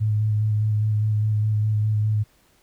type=tone with vibrato; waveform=sine; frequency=106.9 Hz; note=A2; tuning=49 cents flat; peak=-18 dBFS; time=0-2.24 s; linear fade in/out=20 ms; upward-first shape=square; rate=4.9 Hz; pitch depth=16 cents each way; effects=pink hiss -60 dBFS RMS until 2.62 s